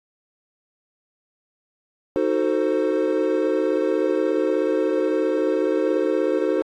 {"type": "chord", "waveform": "triangle", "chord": "D# diminished seventh", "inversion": "none", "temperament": "equal with one note detuned", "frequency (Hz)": [311.1, 370, 446.4, 523.3], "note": ["D#4", "F#4", "A4", "C5"], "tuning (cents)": [0, 0, 25, 0], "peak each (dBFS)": -22, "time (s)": [2.16, 6.62], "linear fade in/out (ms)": 0, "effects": ["AAC 32 kbps"]}